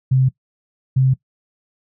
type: tone pair in turn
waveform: sine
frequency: 130.81 / 131.43 Hz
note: C3 / C3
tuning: 0 / +8 cents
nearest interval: unison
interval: 8 cents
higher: second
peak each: -11 dBFS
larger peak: neither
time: 0.11-0.29 / 0.96-1.14 s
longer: neither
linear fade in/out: 10 ms
effects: noise-tail reverb RT60 0.1 s tail -19 dB re dry